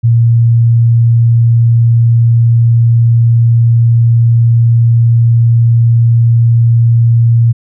sine tone, 116.54 Hz, A#2, in tune, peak -4 dBFS, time 0.03-7.53 s, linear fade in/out 20 ms, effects none

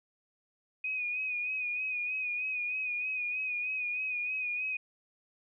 sine tone with vibrato, 2489 Hz, D#7, in tune, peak -31 dBFS, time 0.84-4.77 s, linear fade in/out 5 ms, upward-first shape sine, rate 3.2 Hz, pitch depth 42 cents each way, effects none

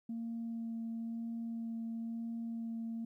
sine tone with vibrato, 229.2 Hz, A#3, 29 cents flat, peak -36 dBFS, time 0.09-3.05 s, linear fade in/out 5 ms, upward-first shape sine, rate 1 Hz, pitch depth 10 cents each way, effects tanh soft clip ceiling -34 dBFS + 13-bit

